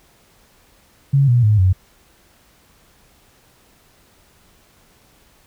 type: tone with pitch steps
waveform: sine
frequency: 138.59 / 121.35 / 106.25 / 93.03 Hz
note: C#3 / B2 / G#2 / F#2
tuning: 0 / -30 / +40 / +10 cents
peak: -10 dBFS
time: 1.13-1.73 s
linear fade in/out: 10 ms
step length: 150 ms
effects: pink hiss -54 dBFS RMS until 5.46 s